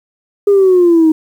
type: exponential sweep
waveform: sine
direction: down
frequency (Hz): 410.2 to 311.1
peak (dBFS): -4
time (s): 0.47-1.12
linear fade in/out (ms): 5
effects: tanh soft clip ceiling -2 dBFS + 7-bit